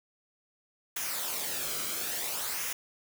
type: noise with flanger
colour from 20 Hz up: white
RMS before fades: -34 dBFS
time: 0.96-2.73 s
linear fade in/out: 5 ms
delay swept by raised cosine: 0.23 to 1.13 ms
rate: 0.58 Hz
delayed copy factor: -0.55
effects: none